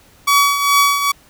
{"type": "tone with tremolo", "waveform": "sawtooth", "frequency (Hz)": 1135, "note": "C#6", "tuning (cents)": 41, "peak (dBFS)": -5, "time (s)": [0.27, 1.12], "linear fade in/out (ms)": 10, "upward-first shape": "triangle", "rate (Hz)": 2.4, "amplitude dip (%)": 65, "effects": ["pink hiss -49 dBFS RMS until 1.29 s"]}